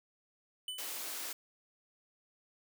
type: tone with exponential decay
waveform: square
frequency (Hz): 3000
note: F#7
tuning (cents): +23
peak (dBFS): -36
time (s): 0.68-1.05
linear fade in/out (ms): 2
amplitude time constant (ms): 80
type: high-pass noise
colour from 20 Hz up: white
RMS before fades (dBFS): -41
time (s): 0.78-1.33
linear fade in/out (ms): 5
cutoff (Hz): 260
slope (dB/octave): 96
effects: none